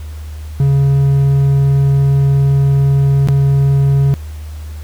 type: tone with dropouts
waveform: triangle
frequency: 138.59 Hz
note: C#3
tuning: in tune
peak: -6 dBFS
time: 0.6-4.14 s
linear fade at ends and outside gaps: 0 ms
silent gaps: 3.274-3.286 s
effects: added 76 Hz sine -24 dBFS peak until 4.83 s + pink hiss -42 dBFS RMS until 4.83 s